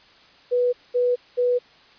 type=tone bursts; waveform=sine; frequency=491.5 Hz; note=B4; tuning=8 cents flat; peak=-17 dBFS; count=3; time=0.51-1.59 s; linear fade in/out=20 ms; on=220 ms; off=210 ms; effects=white hiss -52 dBFS RMS until 1.98 s + resampled to 11025 Hz